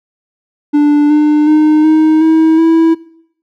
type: tone with pitch steps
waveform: triangle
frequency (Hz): 293.7 / 300 / 306.5 / 313.1 / 319.9 / 326.8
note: D4 / D4 / D#4 / D#4 / D#4 / E4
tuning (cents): 0 / +37 / -26 / +11 / +48 / -15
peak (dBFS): -3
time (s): 0.73-2.95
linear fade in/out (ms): 20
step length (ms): 370
effects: noise-tail reverb RT60 0.7 s tail -20 dB re dry